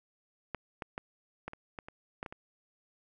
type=clicks; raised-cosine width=0.5 ms; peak=-20 / -22 / -22 / -23 / -29 / -25 / -30 / -22 / -26 / -29 dBFS; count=10; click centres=0.547 / 0.822 / 0.979 / 1.48 / 1.534 / 1.788 / 1.885 / 2.229 / 2.262 / 2.325 s; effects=none